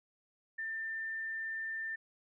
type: tone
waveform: sine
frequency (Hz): 1791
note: A6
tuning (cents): +30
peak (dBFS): -36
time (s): 0.58-1.96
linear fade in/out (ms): 10
effects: none